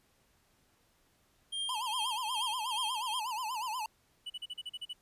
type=tone with tremolo; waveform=square; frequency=3200 Hz; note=G7; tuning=35 cents sharp; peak=-33 dBFS; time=1.52-3.2 s; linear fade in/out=10 ms; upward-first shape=triangle; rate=2.5 Hz; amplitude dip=75%
type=tone with vibrato; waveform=square; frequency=937 Hz; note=A#5; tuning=9 cents sharp; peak=-35 dBFS; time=1.69-3.86 s; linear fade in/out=2 ms; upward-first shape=sine; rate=8.3 Hz; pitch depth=180 cents each way
type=tone bursts; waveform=triangle; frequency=2960 Hz; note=F#7; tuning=in tune; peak=-36 dBFS; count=9; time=4.26-4.933 s; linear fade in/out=10 ms; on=41 ms; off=38 ms
effects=pink hiss -70 dBFS RMS until 5.01 s + resampled to 32000 Hz